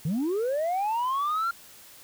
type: linear sweep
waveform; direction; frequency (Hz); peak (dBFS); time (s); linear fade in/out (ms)
sine; up; 139.5 to 1396.9; -22; 0.05-1.51; 5
effects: tanh soft clip ceiling -23 dBFS + white hiss -50 dBFS RMS until 2.03 s